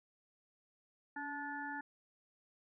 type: harmonic tone with a mistuned harmonic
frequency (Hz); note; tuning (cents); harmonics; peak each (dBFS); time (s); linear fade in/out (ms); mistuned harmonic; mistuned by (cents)
290; D4; -22; 1 / 3 / 5 / 6; -47 / -44 / -47 / -45; 1.16-1.81; 5; 1; -38
effects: none